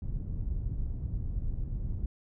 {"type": "low-pass noise", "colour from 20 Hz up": "pink", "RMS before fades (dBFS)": -33, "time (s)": [0.02, 2.06], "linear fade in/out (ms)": 2, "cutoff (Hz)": 110, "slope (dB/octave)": 12, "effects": []}